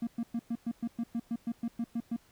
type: tone bursts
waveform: triangle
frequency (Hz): 233.1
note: A#3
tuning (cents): 0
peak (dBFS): -27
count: 14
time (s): 0.02-2.164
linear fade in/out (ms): 5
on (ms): 51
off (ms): 110
effects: tanh soft clip ceiling -23 dBFS + pink hiss -64 dBFS RMS until 2.31 s